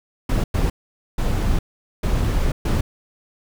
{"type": "noise bursts at uneven times", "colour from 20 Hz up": "brown", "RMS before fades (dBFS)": -19, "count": 5, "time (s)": [[0.29, 0.44], [0.54, 0.7], [1.18, 1.59], [2.03, 2.52], [2.65, 2.81]], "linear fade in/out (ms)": 5, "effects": []}